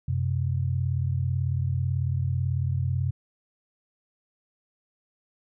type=tone pair together; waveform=sine; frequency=92.1 / 130.25 Hz; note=F#2 / C3; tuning=-7 / -7 cents; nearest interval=tritone; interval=600 cents; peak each=-26 dBFS; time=0.08-3.11 s; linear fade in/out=5 ms; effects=none